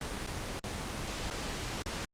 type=noise with dropouts; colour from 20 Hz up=pink; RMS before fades=-37 dBFS; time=0.01-2.05 s; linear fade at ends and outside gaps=2 ms; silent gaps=0.265-0.272 / 0.595-0.639 / 1.302-1.309 / 1.824-1.859 s; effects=low-pass 8000 Hz 12 dB/octave + Opus 32 kbps